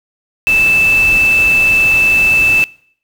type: tone in noise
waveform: sine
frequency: 2637 Hz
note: E7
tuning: in tune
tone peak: -8 dBFS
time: 0.47-2.64 s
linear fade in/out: 0 ms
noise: pink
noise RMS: -24 dBFS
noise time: 0.47-2.64 s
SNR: +13 dB
effects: noise-tail reverb RT60 0.6 s tail -23 dB re dry